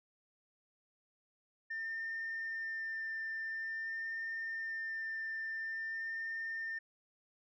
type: tone with vibrato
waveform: sine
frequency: 1800 Hz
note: A6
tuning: 39 cents sharp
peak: -36 dBFS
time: 1.7-6.79 s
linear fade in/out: 10 ms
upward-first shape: sine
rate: 0.48 Hz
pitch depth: 10 cents each way
effects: tanh soft clip ceiling -34 dBFS